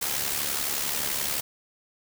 white noise with amplitude modulation, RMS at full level -26 dBFS, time 0.01-1.41 s, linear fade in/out 10 ms, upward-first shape sine, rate 71.6 Hz, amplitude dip 55%, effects none

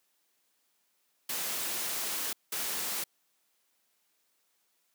white noise bursts at uneven times, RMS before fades -34 dBFS, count 2, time 1.29-2.33 / 2.52-3.04 s, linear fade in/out 5 ms, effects white hiss -74 dBFS RMS until 4.94 s + high-pass 200 Hz 12 dB/octave

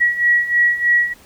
sine beating tone pair, 1919 / 1922.2 Hz, A#6 / B6, +50 / -47 cents, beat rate 3.2 Hz, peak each -18 / -14 dBFS, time 0-1.14 s, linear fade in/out 20 ms, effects pink hiss -47 dBFS RMS until 1.25 s

